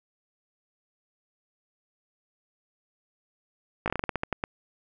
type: slowing click train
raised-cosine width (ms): 0.5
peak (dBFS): -12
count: 12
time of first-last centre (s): 3.86-4.439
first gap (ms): 18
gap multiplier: 1.2
effects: none